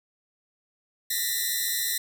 5% pulse tone cluster, 1790 / 1890 / 1986 / 4046 Hz, A6 / A#6 / B6 / B7, +29 / +23 / +9 / +41 cents, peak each -22 dBFS, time 1.1-1.98 s, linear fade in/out 5 ms, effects none

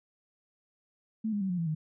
sine tone with pitch steps, 220 / 205.3 / 191.52 / 178.7 / 166.73 / 155.56 Hz, A3 / G#3 / G3 / F3 / E3 / D#3, 0 / -20 / -40 / +40 / +20 / 0 cents, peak -28 dBFS, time 1.24-1.75 s, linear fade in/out 10 ms, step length 85 ms, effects none

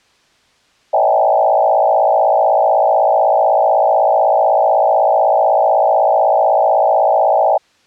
sine tone with frequency modulation, 708 Hz, F5, 23 cents sharp, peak -9 dBFS, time 0.93-7.58 s, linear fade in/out 10 ms, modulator 56 Hz, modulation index 2.6, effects white hiss -54 dBFS RMS until 7.86 s + low-pass 5000 Hz 12 dB/octave

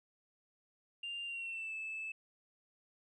sine tone with pitch glide, 2794 to 2622 Hz, F7 to E7, 0 to -10 cents, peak -38 dBFS, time 1.03-2.12 s, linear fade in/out 5 ms, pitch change -110 cents, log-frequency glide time 1.25-1.74 s, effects tanh soft clip ceiling -36 dBFS

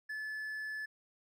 triangle tone, 1730 Hz, A6, 30 cents flat, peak -36 dBFS, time 0.09-0.86 s, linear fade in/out 10 ms, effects none

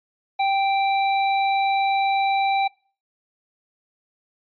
square tone, 784 Hz, G5, in tune, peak -19 dBFS, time 0.39-2.68 s, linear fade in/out 10 ms, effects noise-tail reverb RT60 0.4 s tail -24 dB re dry + resampled to 11025 Hz

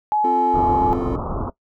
sine tone, 847 Hz, G#5, 34 cents sharp, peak -16 dBFS, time 0.12-0.93 s, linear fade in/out 0 ms
triangle chord, F major, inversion second, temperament equal, 261.6 / 349.2 / 440 Hz, C4 / F4 / A4, 0 / 0 / 0 cents, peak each -24 dBFS, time 0.24-1.16 s, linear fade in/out 5 ms
pink low-pass noise, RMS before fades -25 dBFS, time 0.54-1.5 s, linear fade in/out 5 ms, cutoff 1300 Hz, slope 96 dB/octave
effects noise-tail reverb RT60 0.1 s tail -18 dB re dry

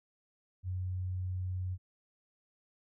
sine tone, 91.9 Hz, F#2, 11 cents flat, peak -33 dBFS, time 0.63-1.78 s, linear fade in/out 50 ms, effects none

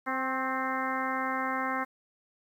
harmonic tone with a mistuned harmonic, 261.6 Hz, C4, in tune, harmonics 1 / 2 / 3 / 4 / 5 / 6 / 7 / 8, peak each -36 / -39 / -36 / -34 / -36 / -38 / -38 / -40 dBFS, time 0.06-1.85 s, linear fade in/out 20 ms, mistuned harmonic 4, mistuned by +26 cents, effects 10-bit

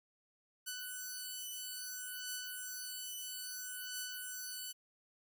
5% pulse beating tone pair, 1493 / 1493.6 Hz, F#6 / F#6, +15 / +16 cents, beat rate 0.6 Hz, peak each -34 / -33 dBFS, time 0.66-4.73 s, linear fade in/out 20 ms, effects none

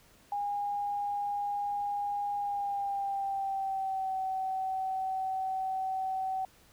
sine tone with pitch glide, 815 to 760.4 Hz, G#5 to F#5, -33 to +47 cents, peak -30 dBFS, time 0.32-6.45 s, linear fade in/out 2 ms, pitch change -120 cents, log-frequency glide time 2.37-4.16 s, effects pink hiss -61 dBFS RMS until 6.72 s

